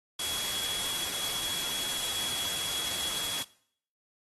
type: tone in noise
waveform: sine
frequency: 3345 Hz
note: G#7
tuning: 12 cents sharp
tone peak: -34 dBFS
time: 0.19-3.43 s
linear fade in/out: 5 ms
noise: white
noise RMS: -34 dBFS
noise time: 0.19-3.43 s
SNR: -3 dB
effects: noise-tail reverb RT60 0.6 s tail -20 dB re dry + AAC 32 kbps